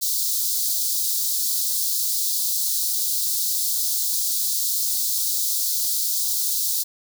white high-pass noise, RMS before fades -23 dBFS, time 0.01-6.84 s, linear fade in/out 20 ms, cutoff 3900 Hz, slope 48 dB/octave, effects none

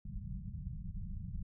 pink low-pass noise, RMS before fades -42 dBFS, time 0.05-1.43 s, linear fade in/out 5 ms, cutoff 200 Hz, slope 96 dB/octave, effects none

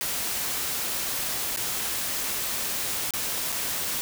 white noise with dropouts, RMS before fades -29 dBFS, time 0.01-4.01 s, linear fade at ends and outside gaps 0 ms, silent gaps 1.562-1.572 / 3.107-3.137 / 3.52-3.525 s, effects none

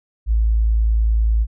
sine tone, 55 Hz, A1, in tune, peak -13 dBFS, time 0.26-1.47 s, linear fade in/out 50 ms, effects none

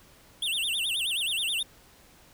square tone with vibrato, 3136 Hz, G7, in tune, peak -27 dBFS, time 0.42-1.63 s, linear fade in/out 5 ms, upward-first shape sine, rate 9.4 Hz, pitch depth 280 cents each way, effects pink hiss -56 dBFS RMS until 2.33 s

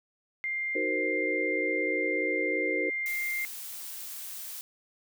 sine tone, 2100 Hz, C7, 6 cents sharp, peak -29 dBFS, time 0.44-3.45 s, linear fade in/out 0 ms
sine chord, C half-diminished seventh, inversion first, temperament equal with one note detuned, 311.1 / 374.3 / 466.2 / 523.3 Hz, Eb4 / Gb4 / Bb4 / C5, 0 / +20 / 0 / 0 cents, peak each -34 dBFS, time 0.75-2.9 s, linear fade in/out 5 ms
blue noise, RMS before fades -40 dBFS, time 3.06-4.61 s, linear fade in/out 0 ms
effects none

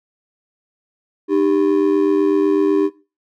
triangle ring-modulated tone, 349.2 Hz, F4, in tune, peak -8 dBFS, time 1.28-2.9 s, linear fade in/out 50 ms, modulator 44 Hz, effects noise-tail reverb RT60 0.3 s tail -17 dB re dry

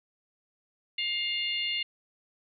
harmonic tone, 706 Hz, F5, 19 cents sharp, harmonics 3 / 4 / 5 / 6, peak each -34 / -30 / -38 / -39 dBFS, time 0.98-1.83 s, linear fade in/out 5 ms, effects none

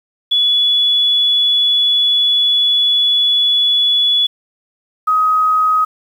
sine tone pair in turn, 3412 / 1261.2 Hz, G#7 / D#6, +46 / +23 cents, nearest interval octave + perfect fourth, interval 1723 cents, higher first, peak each -10 dBFS, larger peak neither, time 0.31-4.27 / 5.07-5.85 s, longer first, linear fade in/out 10 ms, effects 7-bit

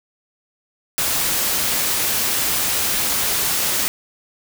white noise, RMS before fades -20 dBFS, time 0.98-3.88 s, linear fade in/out 0 ms, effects none

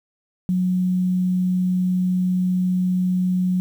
sine tone, 182.7 Hz, F#3, 22 cents flat, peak -17 dBFS, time 0.49-3.6 s, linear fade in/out 0 ms, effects 8-bit

